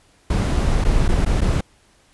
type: noise with dropouts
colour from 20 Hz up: brown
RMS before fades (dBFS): -17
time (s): 0.3-1.61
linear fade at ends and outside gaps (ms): 5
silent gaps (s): 0.842-0.848 / 1.081-1.088 / 1.25-1.261 / 1.408-1.415
effects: pink hiss -56 dBFS RMS until 2.13 s + resampled to 24000 Hz